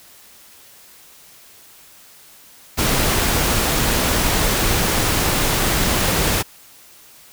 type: noise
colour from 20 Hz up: pink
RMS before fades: -18 dBFS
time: 2.77-6.43 s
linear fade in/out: 20 ms
effects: white hiss -46 dBFS RMS until 7.32 s